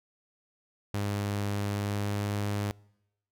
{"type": "tone with pitch glide", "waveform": "sawtooth", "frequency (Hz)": [101.7, 102.47], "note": ["G#2", "G#2"], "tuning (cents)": [-36, -23], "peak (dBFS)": -25, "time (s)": [0.94, 2.71], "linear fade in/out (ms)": 0, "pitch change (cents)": 13, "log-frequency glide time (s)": [1.71, 2.24], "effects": ["noise-tail reverb RT60 0.9 s tail -26 dB re dry"]}